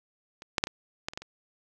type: clicks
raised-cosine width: 0.2 ms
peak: -26 / -7 / -6 / -18 / -13 / -25 / -17 / -27 dBFS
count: 8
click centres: 0.421 / 0.582 / 0.639 / 0.671 / 1.085 / 1.135 / 1.175 / 1.22 s
effects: none